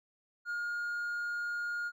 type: tone with hard clipping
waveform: sine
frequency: 1423 Hz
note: F6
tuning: 32 cents sharp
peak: -34 dBFS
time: 0.45-1.92 s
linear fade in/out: 50 ms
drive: 2 dB
effects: none